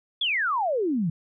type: exponential sweep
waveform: sine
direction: down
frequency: 3520 to 152.5 Hz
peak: -22 dBFS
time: 0.21-1.1 s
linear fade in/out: 5 ms
effects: none